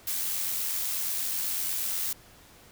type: noise with amplitude modulation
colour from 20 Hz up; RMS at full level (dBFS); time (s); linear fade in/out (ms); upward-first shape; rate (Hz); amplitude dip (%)
blue; -29; 0.07-2.13; 5; sine; 88.2; 30
effects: pink hiss -54 dBFS RMS until 2.71 s